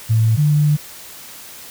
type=tone pair in turn; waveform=sine; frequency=111.6 / 148.97 Hz; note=A2 / D3; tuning=+25 / +25 cents; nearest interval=perfect fourth; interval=500 cents; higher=second; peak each=-11 dBFS; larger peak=neither; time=0.09-0.37 / 0.37-0.77 s; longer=second; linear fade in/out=20 ms; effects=white hiss -37 dBFS RMS until 1.7 s